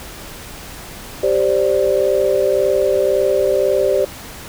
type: chord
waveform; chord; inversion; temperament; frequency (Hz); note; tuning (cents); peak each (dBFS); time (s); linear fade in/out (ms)
sine; G suspended fourth; none; equal with one note detuned; 392 / 525.4 / 587.3; G4 / C5 / D5; 0 / +7 / 0; -17; 1.23-4.05; 5
effects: pink hiss -34 dBFS RMS until 4.48 s